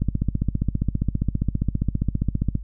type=click train; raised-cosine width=5 ms; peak=-9 dBFS; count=39; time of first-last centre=0.02-2.553 s; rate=15 Hz; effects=noise-tail reverb RT60 0.1 s tail -20 dB re dry + added 50 Hz sine -32 dBFS peak until 2.63 s